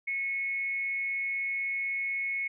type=tone with amplitude modulation; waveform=sine; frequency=2192 Hz; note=C#7; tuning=20 cents flat; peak=-27 dBFS; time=0.07-2.48 s; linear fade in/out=10 ms; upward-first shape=sine; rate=248 Hz; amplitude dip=40%; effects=none